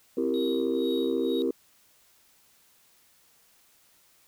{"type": "chord", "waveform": "sine", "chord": "C dominant seventh", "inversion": "none", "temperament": "equal with one note detuned", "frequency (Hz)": [261.6, 333.7, 392, 466.2], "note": ["C4", "E4", "G4", "Bb4"], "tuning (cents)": [0, 21, 0, 0], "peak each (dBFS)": -29, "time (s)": [0.17, 1.51], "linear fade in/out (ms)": 5}
{"type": "tone with tremolo", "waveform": "triangle", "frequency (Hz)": 3791, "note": "A#7", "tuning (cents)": 28, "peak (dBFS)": -34, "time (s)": [0.34, 1.42], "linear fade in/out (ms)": 0, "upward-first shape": "sine", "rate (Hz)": 2.1, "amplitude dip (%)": 85}
{"effects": ["tanh soft clip ceiling -16 dBFS", "white hiss -62 dBFS RMS until 4.27 s"]}